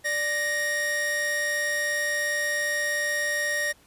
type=tone pair together; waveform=45% pulse; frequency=587.3 / 1864.6 Hz; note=D5 / A#6; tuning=0 / 0 cents; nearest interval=octave + minor sixth; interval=2000 cents; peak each=-32 / -25 dBFS; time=0.04-3.73 s; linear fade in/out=20 ms; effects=pink hiss -58 dBFS RMS until 3.86 s + resampled to 32000 Hz